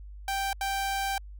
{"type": "tone bursts at uneven times", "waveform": "sawtooth", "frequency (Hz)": 784, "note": "G5", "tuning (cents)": 0, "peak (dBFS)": -24, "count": 2, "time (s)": [[0.28, 0.53], [0.61, 1.18]], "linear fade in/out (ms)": 2, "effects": ["added 50 Hz sine -41 dBFS peak until 1.39 s"]}